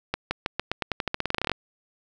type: accelerating click train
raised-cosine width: 0.3 ms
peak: -9 dBFS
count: 20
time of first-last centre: 0.14-1.517 s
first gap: 170 ms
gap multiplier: 0.89
effects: none